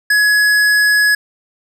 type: tone with hard clipping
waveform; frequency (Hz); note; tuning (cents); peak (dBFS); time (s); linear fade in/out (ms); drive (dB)
triangle; 1685; G#6; +25; -11; 0.1-1.15; 5; 17
effects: none